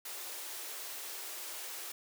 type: high-pass noise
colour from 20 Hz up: white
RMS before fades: -43 dBFS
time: 0.05-1.92 s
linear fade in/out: 5 ms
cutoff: 310 Hz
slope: 96 dB/octave
effects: none